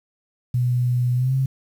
sine tone with pitch glide, 123.47 to 133.1 Hz, B2 to C3, 0 to +30 cents, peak -17 dBFS, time 0.54-1.46 s, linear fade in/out 5 ms, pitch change +130 cents, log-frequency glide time 1.15-1.34 s, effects 8-bit

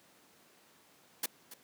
white noise with echo, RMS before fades -33 dBFS, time 1.23-1.26 s, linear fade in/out 5 ms, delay 280 ms, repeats 1, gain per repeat -15 dB, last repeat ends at 1.54 s, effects pink hiss -63 dBFS RMS until 1.63 s + high-pass 200 Hz 12 dB/octave

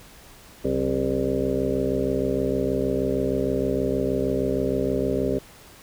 harmonic tone with a mistuned harmonic, 66.4 Hz, C2, 26 cents sharp, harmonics 1 / 2 / 3 / 4 / 6 / 7 / 8 / 9, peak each -33 / -33 / -33 / -27 / -26 / -29 / -31 / -31 dBFS, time 0.64-5.39 s, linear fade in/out 10 ms, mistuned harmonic 3, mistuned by -90 cents, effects pink hiss -48 dBFS RMS until 5.82 s

